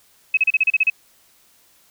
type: tone bursts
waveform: sine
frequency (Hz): 2564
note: E7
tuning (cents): -49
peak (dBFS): -12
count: 9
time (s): 0.34-0.9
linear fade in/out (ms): 5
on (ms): 32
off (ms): 34
effects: white hiss -56 dBFS RMS until 1.9 s